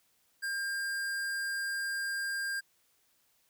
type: tone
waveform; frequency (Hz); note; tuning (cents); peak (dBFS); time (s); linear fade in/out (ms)
square; 1602; G6; +37; -33; 0.42-2.61; 20
effects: white hiss -71 dBFS RMS until 3.49 s